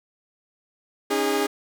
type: chord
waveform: sawtooth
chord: C# suspended second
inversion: none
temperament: equal with one note detuned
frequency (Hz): 277.2 / 311.1 / 408.9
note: C#4 / D#4 / G#4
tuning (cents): 0 / 0 / -27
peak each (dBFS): -24 / -24 / -19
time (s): 1.1-1.47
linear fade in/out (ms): 10
effects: none